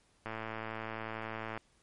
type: click train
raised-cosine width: 0.5 ms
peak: -24 dBFS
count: 147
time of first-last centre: 0.26-1.575 s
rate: 111 Hz
effects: pink hiss -69 dBFS RMS until 1.82 s + MP3 48 kbps